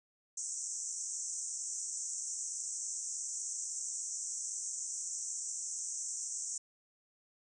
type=band-pass noise; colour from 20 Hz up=white; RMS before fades=-40 dBFS; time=0.37-6.58 s; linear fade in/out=5 ms; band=5800 to 8300 Hz; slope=96 dB/octave; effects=none